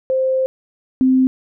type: tone pair in turn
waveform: sine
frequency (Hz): 523.3 / 259.7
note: C5 / C4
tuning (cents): 0 / -13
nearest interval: octave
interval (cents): 1213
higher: first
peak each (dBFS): -14 / -10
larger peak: second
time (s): 0.1-0.46 / 1.01-1.27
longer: first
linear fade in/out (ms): 0
effects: none